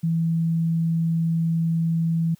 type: tone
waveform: sine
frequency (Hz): 164.81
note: E3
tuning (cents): 0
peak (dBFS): -19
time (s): 0.03-2.35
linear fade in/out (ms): 10
effects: white hiss -60 dBFS RMS until 2.39 s